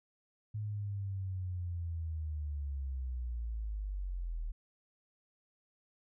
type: linear sweep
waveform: sine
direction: down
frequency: 107.2 to 38.47 Hz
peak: -35 dBFS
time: 0.54-4.52 s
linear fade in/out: 10 ms
effects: none